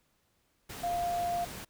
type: tone in noise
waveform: sine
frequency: 698.5 Hz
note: F5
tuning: in tune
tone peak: -29 dBFS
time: 0.83-1.45 s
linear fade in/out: 10 ms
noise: pink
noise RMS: -43 dBFS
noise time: 0.69-1.65 s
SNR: +11 dB
effects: pink hiss -73 dBFS RMS until 1.69 s